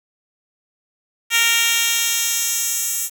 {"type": "tone with high-pass filter sweep", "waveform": "10% pulse", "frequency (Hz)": 463.1, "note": "A#4", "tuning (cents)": -11, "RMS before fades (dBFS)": -19, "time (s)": [1.3, 3.1], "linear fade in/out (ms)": 50, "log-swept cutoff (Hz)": [2400, 8600], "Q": 1.1, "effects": ["7-bit"]}